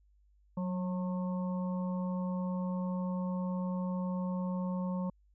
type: harmonic tone with a mistuned harmonic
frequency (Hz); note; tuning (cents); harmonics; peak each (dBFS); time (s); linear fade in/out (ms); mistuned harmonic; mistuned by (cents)
180.9; F#3; -39; 1 / 3 / 5 / 6; -32 / -42 / -46 / -48; 0.57-5.1; 5; 1; +32
effects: added 50 Hz sine -63 dBFS peak until 5.34 s